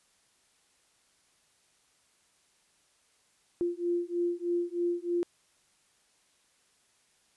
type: beating tone pair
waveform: sine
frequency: 346.1 / 349.3 Hz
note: F4 / F4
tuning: -16 / 0 cents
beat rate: 3.2 Hz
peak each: -31 dBFS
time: 3.61-5.23 s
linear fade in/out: 0 ms
effects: white hiss -68 dBFS RMS until 7.36 s + resampled to 24000 Hz